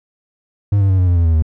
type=tone with pitch steps; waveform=triangle; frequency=101.4 / 97.83 / 94.39 / 91.07 / 87.87 / 84.78 / 81.79 / 78.92 Hz; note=G#2 / G2 / F#2 / F#2 / F2 / E2 / E2 / D#2; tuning=-41 / -3 / +35 / -27 / +11 / +49 / -13 / +25 cents; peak=-8 dBFS; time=0.72-1.424 s; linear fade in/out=5 ms; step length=88 ms; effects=none